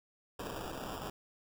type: noise with sample-and-hold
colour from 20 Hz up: white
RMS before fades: -42 dBFS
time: 0.39-1.1 s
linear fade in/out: 5 ms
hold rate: 2100 Hz
effects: none